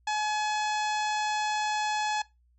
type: harmonic tone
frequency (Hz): 849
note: G#5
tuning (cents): +38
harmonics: 1 / 2 / 3 / 4 / 5 / 6 / 7 / 8 / 9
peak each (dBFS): -28 / -34 / -38 / -40 / -42 / -44 / -45 / -46 / -47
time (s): 0.07-2.22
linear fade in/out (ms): 5
effects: noise-tail reverb RT60 0.2 s tail -19 dB re dry + added 60 Hz sine -62 dBFS peak until 2.58 s